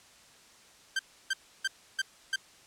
sawtooth tone bursts, 1567 Hz, G6, 1 cent flat, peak -23 dBFS, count 5, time 0.96-2.36 s, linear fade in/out 5 ms, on 32 ms, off 310 ms, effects white hiss -57 dBFS RMS until 2.66 s + low-pass 8000 Hz 12 dB/octave

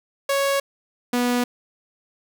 sawtooth tone pair in turn, 554.4 / 244.7 Hz, C#5 / B3, 0 / -16 cents, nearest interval octave + major second, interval 1416 cents, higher first, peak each -15 dBFS, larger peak neither, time 0.29-0.6 / 1.13-1.44 s, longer neither, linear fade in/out 5 ms, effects none

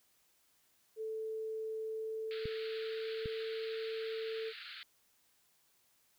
sine tone with pitch glide, 440 to 445.1 Hz, A4 to A4, 0 to +20 cents, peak -37 dBFS, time 0.96-4.53 s, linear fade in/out 50 ms, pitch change +20 cents, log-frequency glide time 1.83-3.45 s
white band-pass noise, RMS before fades -49 dBFS, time 2.31-4.83 s, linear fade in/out 0 ms, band 1300 to 4500 Hz, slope 96 dB/octave
clicks, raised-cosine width 5 ms, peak -30 dBFS, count 2, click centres 2.456 / 3.258 s
effects white hiss -72 dBFS RMS until 6.18 s

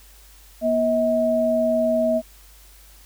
sine tone pair together, 239.7 / 640 Hz, A#3 / D#5, +48 / +49 cents, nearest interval octave + perfect fourth, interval 1701 cents, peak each -23 / -18 dBFS, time 0.61-2.22 s, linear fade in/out 50 ms, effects added 50 Hz sine -48 dBFS peak until 3.05 s + white hiss -51 dBFS RMS until 3.05 s

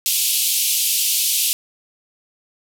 white band-pass noise, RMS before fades -19 dBFS, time 0.06-1.53 s, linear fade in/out 0 ms, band 2600 to 15000 Hz, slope 48 dB/octave, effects none

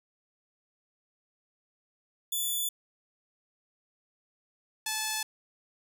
5% pulse tone pair in turn, 3471 / 867.8 Hz, A7 / A5, -24 / -24 cents, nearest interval 2 octaves, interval 2400 cents, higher first, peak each -21 / -18 dBFS, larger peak second, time 2.32-2.69 / 4.86-5.23 s, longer neither, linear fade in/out 5 ms, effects none

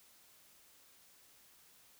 silence, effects white hiss -64 dBFS RMS until 1.99 s

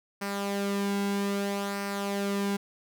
sawtooth tone with flanger, 200 Hz, G3, 35 cents sharp, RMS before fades -30 dBFS, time 0.21-2.57 s, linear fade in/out 10 ms, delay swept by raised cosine 0.28 to 1.68 ms, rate 0.62 Hz, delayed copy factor -0.5, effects none

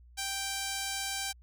5% pulse tone, 784 Hz, G5, in tune, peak -21 dBFS, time 0.17-1.33 s, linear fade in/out 20 ms, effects added 60 Hz sine -53 dBFS peak until 1.42 s

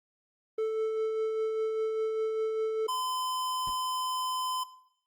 triangle tone with tremolo, 440 Hz, A4, in tune, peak -24 dBFS, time 0.58-2.87 s, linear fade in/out 5 ms, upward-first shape sine, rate 5 Hz, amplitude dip 30%
square tone, 1021 Hz, C6, 43 cents flat, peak -30 dBFS, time 2.88-4.64 s, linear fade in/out 10 ms
brown noise with exponential decay, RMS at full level -36 dBFS, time 3.67-3.76 s, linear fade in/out 5 ms, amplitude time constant 19 ms
effects noise-tail reverb RT60 0.7 s tail -17 dB re dry + Opus 32 kbps

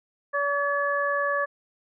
harmonic tone, 570 Hz, C#5, 48 cents sharp, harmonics 1 / 2 / 3, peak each -27 / -27 / -27 dBFS, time 0.33-1.46 s, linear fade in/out 20 ms, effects none

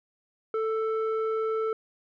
square tone with low-pass filter, 441.8 Hz, A4, 7 cents sharp, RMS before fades -28 dBFS, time 0.54-1.73 s, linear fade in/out 2 ms, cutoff 1100 Hz, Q 2.3, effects none

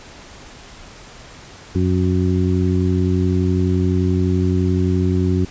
harmonic tone, 91.7 Hz, F#2, 15 cents flat, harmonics 1 / 2 / 3 / 4, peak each -17 / -20 / -22 / -23 dBFS, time 1.75-5.45 s, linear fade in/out 5 ms, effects pink hiss -40 dBFS RMS until 5.5 s + resampled to 16000 Hz

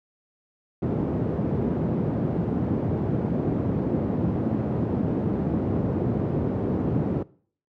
pink band-pass noise, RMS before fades -25 dBFS, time 0.82-7.23 s, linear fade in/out 5 ms, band 120 to 360 Hz, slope 12 dB/octave, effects noise-tail reverb RT60 0.5 s tail -21 dB re dry + high-pass 60 Hz 12 dB/octave

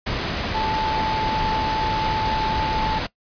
sine tone in noise, 874 Hz, A5, 12 cents flat, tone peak -22 dBFS, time 0.54-2.99 s, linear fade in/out 10 ms, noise pink, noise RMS -25 dBFS, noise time 0.06-3.07 s, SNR 0 dB, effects noise-tail reverb RT60 0.1 s tail -19 dB re dry + resampled to 11025 Hz

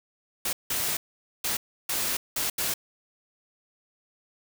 white noise bursts at uneven times, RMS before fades -28 dBFS, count 6, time 0.45-0.53 / 0.7-0.97 / 1.44-1.57 / 1.89-2.17 / 2.36-2.5 / 2.58-2.74 s, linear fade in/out 5 ms, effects none

